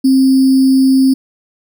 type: tone with sample-and-hold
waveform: sine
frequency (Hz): 264.9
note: C4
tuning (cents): +22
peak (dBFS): -6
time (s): 0.04-1.14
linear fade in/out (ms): 10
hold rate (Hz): 4900
effects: none